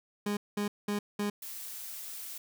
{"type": "tone bursts", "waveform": "30% pulse", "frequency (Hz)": 205.7, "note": "G#3", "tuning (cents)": -16, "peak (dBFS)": -27, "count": 4, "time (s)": [0.26, 1.3], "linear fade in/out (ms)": 5, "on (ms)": 110, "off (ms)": 200}
{"type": "noise", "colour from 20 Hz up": "blue", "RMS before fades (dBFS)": -42, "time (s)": [1.42, 2.38], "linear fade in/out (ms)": 5}
{"effects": []}